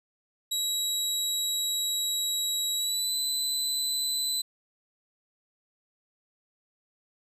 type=tone with pitch glide; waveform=25% pulse; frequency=3873 to 4014 Hz; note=B7 to B7; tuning=-35 to +27 cents; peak=-22 dBFS; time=0.51-4.42 s; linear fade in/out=10 ms; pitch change=+62 cents; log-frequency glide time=2.75-3.13 s; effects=none